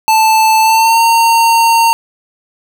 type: tone with pitch glide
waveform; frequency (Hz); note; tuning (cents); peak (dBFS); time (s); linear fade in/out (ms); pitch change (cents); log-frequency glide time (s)
square; 880 to 917.4; A5 to A#5; 0 to -28; -7; 0.08-1.93; 0; +72; 0.61-1.01
effects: none